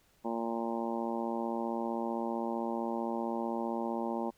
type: harmonic tone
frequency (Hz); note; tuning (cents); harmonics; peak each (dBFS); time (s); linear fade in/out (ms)
115.5; A#2; -16; 2 / 3 / 4 / 5 / 6 / 7 / 8 / 9; -36 / -38 / -43 / -40 / -46 / -40 / -41 / -48; 0.24-4.31; 20
effects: pink hiss -68 dBFS RMS until 4.37 s